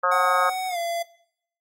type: harmonic tone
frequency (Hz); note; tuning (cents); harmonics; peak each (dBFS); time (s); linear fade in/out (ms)
180; F#3; -47; 3 / 4 / 5 / 6 / 7 / 8 / 9; -25 / -31 / -29 / -27 / -21 / -30 / -31; 0.03-0.5; 10
type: tone with pitch glide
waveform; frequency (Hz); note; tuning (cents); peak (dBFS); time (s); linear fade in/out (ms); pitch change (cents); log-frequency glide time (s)
square; 747 to 681.1; F#5 to F5; +16 to -44; -26; 0.11-1.03; 10; -160; 0.68-0.78
effects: noise-tail reverb RT60 0.7 s tail -20 dB re dry + AAC 48 kbps